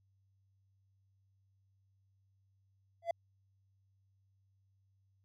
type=tone with exponential growth; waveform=triangle; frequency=677 Hz; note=E5; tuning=46 cents sharp; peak=-25 dBFS; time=3.02-3.11 s; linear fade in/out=5 ms; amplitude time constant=19 ms; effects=added 97 Hz sine -70 dBFS peak until 5.24 s